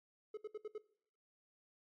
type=tone bursts; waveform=triangle; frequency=427.4 Hz; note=G#4; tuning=50 cents sharp; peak=-39 dBFS; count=5; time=0.34-0.781 s; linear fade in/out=5 ms; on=33 ms; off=69 ms; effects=noise-tail reverb RT60 0.6 s tail -19 dB re dry + MP3 48 kbps